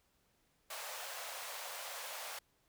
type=high-pass noise; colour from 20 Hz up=pink; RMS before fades=-45 dBFS; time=0.7-2.39 s; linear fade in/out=5 ms; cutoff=530 Hz; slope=48 dB/octave; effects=pink hiss -75 dBFS RMS until 2.68 s